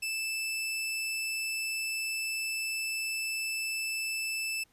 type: tone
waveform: sawtooth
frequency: 2637 Hz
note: E7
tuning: in tune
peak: -28 dBFS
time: 0.02-4.64 s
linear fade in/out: 10 ms
effects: pink hiss -68 dBFS RMS until 4.72 s + resampled to 32000 Hz